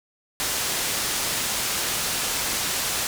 white low-pass noise, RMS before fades -26 dBFS, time 0.4-3.07 s, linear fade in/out 0 ms, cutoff 9900 Hz, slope 12 dB/octave, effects none

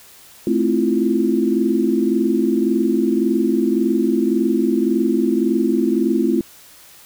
sine chord, F major seventh, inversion first, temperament just, 218.3 / 261.9 / 327.4 / 349.2 Hz, A3 / C4 / E4 / F4, -13 / +2 / -12 / 0 cents, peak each -20 dBFS, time 0.47-6.41 s, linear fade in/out 2 ms, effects white hiss -45 dBFS RMS until 7.05 s

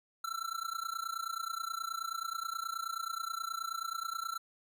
square tone with amplitude modulation, 1345 Hz, E6, 34 cents sharp, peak -33 dBFS, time 0.24-4.38 s, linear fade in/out 5 ms, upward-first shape sine, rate 29.4 Hz, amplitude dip 90%, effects none

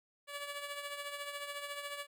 10% pulse tone with tremolo, 574 Hz, D5, 40 cents flat, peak -30 dBFS, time 0.27-2.07 s, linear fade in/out 50 ms, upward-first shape triangle, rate 14 Hz, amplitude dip 60%, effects none

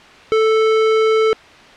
square tone, 440 Hz, A4, in tune, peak -12 dBFS, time 0.32-1.33 s, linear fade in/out 0 ms, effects white hiss -41 dBFS RMS until 1.76 s + low-pass 3000 Hz 12 dB/octave

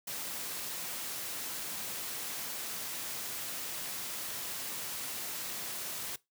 white noise, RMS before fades -39 dBFS, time 0.07-6.16 s, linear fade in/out 5 ms, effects noise-tail reverb RT60 0.2 s tail -21 dB re dry + high-pass 100 Hz 12 dB/octave

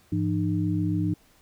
sine tone cluster, 101.4 / 168.8 / 303.6 Hz, G#2 / E3 / D#4, -41 / +41 / -42 cents, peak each -27 dBFS, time 0.12-1.14 s, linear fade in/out 5 ms, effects pink hiss -60 dBFS RMS until 1.41 s

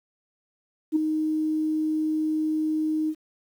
sine tone with ADSR envelope, 311.2 Hz, D#4, in tune, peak -15 dBFS, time 0.92-3.15 s, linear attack 40 ms, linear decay 8 ms, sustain -7 dB, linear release 61 ms, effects tanh soft clip ceiling -12 dBFS + 9-bit

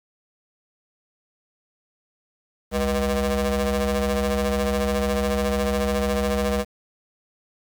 25% pulse ring-modulated tone, 140 Hz, C#3, 18 cents sharp, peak -14 dBFS, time 2.71-6.65 s, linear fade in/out 50 ms, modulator 343 Hz, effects 8-bit

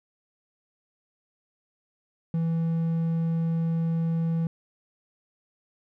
triangle tone, 164.81 Hz, E3, in tune, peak -21 dBFS, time 2.34-4.47 s, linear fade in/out 2 ms, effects none

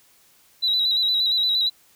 sine tone with vibrato, 3912 Hz, B7, 17 cents flat, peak -17 dBFS, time 0.62-1.7 s, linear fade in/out 20 ms, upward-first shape square, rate 8.6 Hz, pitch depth 34 cents each way, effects tanh soft clip ceiling -13 dBFS + white hiss -57 dBFS RMS until 1.95 s

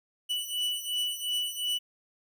45% pulse beating tone pair, 2960 / 2962.8 Hz, F#7 / F#7, 0 / +2 cents, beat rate 2.8 Hz, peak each -33 / -31 dBFS, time 0.29-1.79 s, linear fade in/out 20 ms, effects none

